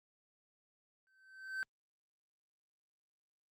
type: tone with exponential growth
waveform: triangle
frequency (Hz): 1543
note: G6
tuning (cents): -28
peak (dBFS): -32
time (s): 1.07-1.63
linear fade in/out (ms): 0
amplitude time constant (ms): 120
effects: Opus 48 kbps